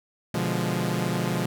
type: chord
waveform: sawtooth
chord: B diminished seventh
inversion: none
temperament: equal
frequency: 123.47 / 146.83 / 174.61 / 207.7 Hz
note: B2 / D3 / F3 / Ab3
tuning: 0 / 0 / 0 / 0 cents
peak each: -26 / -28 / -24 / -27 dBFS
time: 0.34-1.46 s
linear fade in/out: 5 ms
effects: none